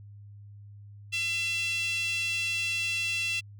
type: tone with high-pass filter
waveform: 5% pulse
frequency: 674 Hz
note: E5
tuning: 38 cents sharp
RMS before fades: -30 dBFS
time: 1.12-3.41 s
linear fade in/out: 20 ms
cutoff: 2700 Hz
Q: 7.6
effects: added 102 Hz sine -45 dBFS peak until 3.59 s